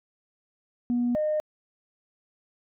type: tone pair in turn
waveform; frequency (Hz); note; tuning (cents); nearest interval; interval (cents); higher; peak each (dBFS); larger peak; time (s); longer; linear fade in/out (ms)
sine; 242.2 / 611.4; B3 / D#5; -34 / -30; octave + major third; 1604; second; -21 / -22; first; 0.9-1.15 / 1.15-1.4; neither; 0
effects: tanh soft clip ceiling -19 dBFS